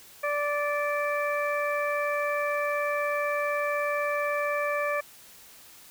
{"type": "harmonic tone", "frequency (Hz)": 584, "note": "D5", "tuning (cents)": -10, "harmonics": [1, 2, 3, 4], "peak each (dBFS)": [-28, -31, -33, -34], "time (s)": [0.23, 5.01], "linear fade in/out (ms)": 10, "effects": ["white hiss -51 dBFS RMS until 5.9 s"]}